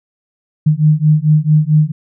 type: beating tone pair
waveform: sine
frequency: 150.9 / 155.4 Hz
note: D3 / D#3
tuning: +47 / -2 cents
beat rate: 4.5 Hz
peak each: -11 dBFS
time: 0.66-1.92 s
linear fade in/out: 10 ms
effects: none